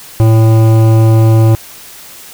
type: tone with hard clipping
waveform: sine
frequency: 111.5 Hz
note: A2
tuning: 23 cents sharp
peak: -6 dBFS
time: 0.2-1.55 s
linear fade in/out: 0 ms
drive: 14 dB
effects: white hiss -33 dBFS RMS until 2.33 s